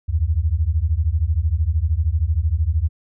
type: beating tone pair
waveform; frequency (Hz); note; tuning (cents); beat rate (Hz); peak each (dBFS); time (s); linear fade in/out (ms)
sine; 73.3 / 86.3; D2 / F2; -3 / -20; 13; -19; 0.08-2.89; 20
effects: none